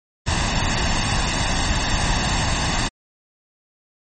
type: noise with comb filter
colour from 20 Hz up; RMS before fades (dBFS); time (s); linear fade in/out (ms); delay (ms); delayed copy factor
pink; -20; 0.26-2.89; 20; 1.1; +0.6
effects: MP3 32 kbps